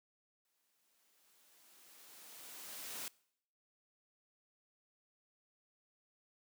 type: noise with exponential growth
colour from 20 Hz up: white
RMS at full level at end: -43 dBFS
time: 0.45-3.08 s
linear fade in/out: 1 ms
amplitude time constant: 570 ms
effects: noise-tail reverb RT60 0.7 s tail -23 dB re dry + high-pass 200 Hz 12 dB/octave